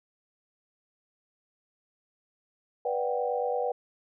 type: chord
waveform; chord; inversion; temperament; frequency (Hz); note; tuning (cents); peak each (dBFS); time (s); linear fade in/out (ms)
sine; G major seventh; first; just; 490 / 588 / 735 / 784; B4 / D5 / F#5 / G5; -14 / +2 / -12 / 0; -29 / -34 / -34 / -33; 2.85-3.72; 5
effects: none